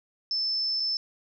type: tone with dropouts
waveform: sine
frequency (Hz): 5274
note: E8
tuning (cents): 0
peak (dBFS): -25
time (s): 0.31-0.97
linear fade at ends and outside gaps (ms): 1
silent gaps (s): 0.799-0.802
effects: none